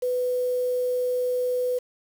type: tone with quantisation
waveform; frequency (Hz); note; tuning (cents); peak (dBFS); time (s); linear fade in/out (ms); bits
sine; 498; B4; +14; -22; 0.02-1.79; 10; 7
effects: none